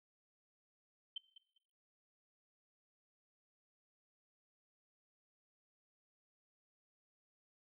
sine tone with echo, 3098 Hz, G7, 21 cents flat, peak -39 dBFS, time 1.16-1.18 s, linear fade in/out 5 ms, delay 200 ms, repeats 2, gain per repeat -14 dB, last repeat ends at 1.58 s, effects noise-tail reverb RT60 0.8 s tail -20 dB re dry

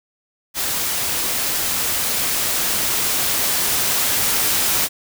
white noise with level ramp, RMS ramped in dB -22 to -18 dBFS, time 0.54-4.89 s, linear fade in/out 50 ms, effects none

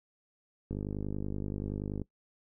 click train, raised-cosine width 3 ms, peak -23 dBFS, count 67, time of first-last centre 0.71-2.017 s, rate 50.5 Hz, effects noise-tail reverb RT60 0.1 s tail -20 dB re dry

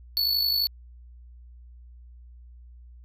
square tone with amplitude modulation, 4435 Hz, C#8, in tune, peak -20 dBFS, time 0.17-0.67 s, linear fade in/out 0 ms, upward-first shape sine, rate 51.7 Hz, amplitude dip 55%, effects added 60 Hz sine -45 dBFS peak until 3.04 s

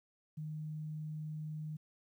sine tone, 154 Hz, D#3, 17 cents flat, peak -39 dBFS, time 0.37-1.77 s, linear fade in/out 10 ms, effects 12-bit

